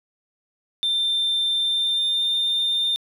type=tone with pitch glide; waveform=triangle; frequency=3579 to 3608 Hz; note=A7 to A7; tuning=+29 to +43 cents; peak=-17 dBFS; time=0.83-2.96 s; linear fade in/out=0 ms; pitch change=+14 cents; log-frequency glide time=1.61-2.23 s; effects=tanh soft clip ceiling -15 dBFS + 9-bit